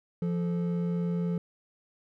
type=tone pair together; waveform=triangle; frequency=172.74 / 434.8 Hz; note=F3 / A4; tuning=-19 / -21 cents; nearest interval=octave + major third; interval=1598 cents; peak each=-25 / -35 dBFS; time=0.22-1.38 s; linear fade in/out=2 ms; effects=none